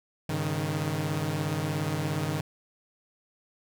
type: chord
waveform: sawtooth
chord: Ab suspended fourth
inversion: none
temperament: equal with one note detuned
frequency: 101.16 / 138.59 / 155.56 Hz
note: Ab2 / Db3 / Eb3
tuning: -45 / 0 / 0 cents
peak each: -31 / -29 / -26 dBFS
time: 0.29-2.41 s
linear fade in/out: 5 ms
effects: none